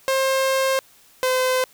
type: tone pair in turn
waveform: sawtooth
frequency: 532 / 512.8 Hz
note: C5 / C5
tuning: +29 / -35 cents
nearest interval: minor second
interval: 64 cents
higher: first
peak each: -14 dBFS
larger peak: neither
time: 0.08-0.79 / 1.23-1.64 s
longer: first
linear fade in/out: 0 ms
effects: white hiss -53 dBFS RMS until 1.73 s